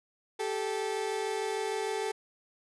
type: tone pair together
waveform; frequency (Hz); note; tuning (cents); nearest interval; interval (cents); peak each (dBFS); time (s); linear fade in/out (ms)
30% pulse; 390.1 / 436.7; G4 / A4; -8 / -13; major second; 195; -32 / -30; 0.39-2.12; 10
effects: resampled to 24000 Hz